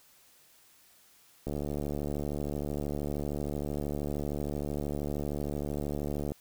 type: click train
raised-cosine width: 2 ms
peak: -21 dBFS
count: 355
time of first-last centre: 1.47-6.319 s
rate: 73 Hz
effects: white hiss -61 dBFS RMS until 6.4 s